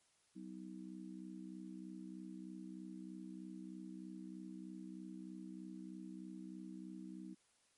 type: harmonic tone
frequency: 63.2 Hz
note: B1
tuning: 41 cents sharp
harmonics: 3 / 4 / 5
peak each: -51 / -54 / -52 dBFS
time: 0.35-7.35 s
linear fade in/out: 20 ms
effects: white hiss -75 dBFS RMS until 7.77 s + MP3 48 kbps